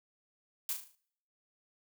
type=noise with echo; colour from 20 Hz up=blue; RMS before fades=-34 dBFS; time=0.69-0.73 s; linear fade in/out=2 ms; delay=37 ms; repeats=6; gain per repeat=-6 dB; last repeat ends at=0.952 s; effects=noise-tail reverb RT60 0.7 s tail -25 dB re dry